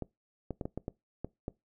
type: clicks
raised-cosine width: 2 ms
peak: -22 dBFS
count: 8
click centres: 0.023 / 0.507 / 0.612 / 0.655 / 0.776 / 0.881 / 1.246 / 1.481 s
effects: noise-tail reverb RT60 0.2 s tail -22 dB re dry